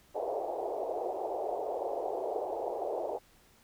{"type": "band-pass noise", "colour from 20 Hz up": "white", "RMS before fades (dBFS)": -35, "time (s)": [0.14, 3.19], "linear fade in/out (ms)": 20, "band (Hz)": [370, 790], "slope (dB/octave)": 48, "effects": ["pink hiss -63 dBFS RMS until 3.63 s"]}